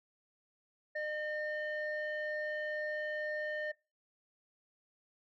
sine tone pair together, 607 / 1818.9 Hz, D#5 / A#6, -43 / -43 cents, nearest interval octave + perfect fifth, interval 1900 cents, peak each -36 / -36 dBFS, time 0.95-3.72 s, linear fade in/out 10 ms, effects noise-tail reverb RT60 0.3 s tail -25 dB re dry + tanh soft clip ceiling -31 dBFS

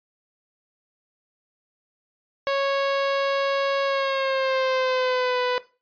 sawtooth tone with pitch glide, 552 to 497.5 Hz, C#5 to B4, -7 to +13 cents, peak -17 dBFS, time 2.47-5.58 s, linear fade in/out 0 ms, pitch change -180 cents, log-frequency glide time 3.84-5.4 s, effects noise-tail reverb RT60 0.3 s tail -17 dB re dry + resampled to 11025 Hz

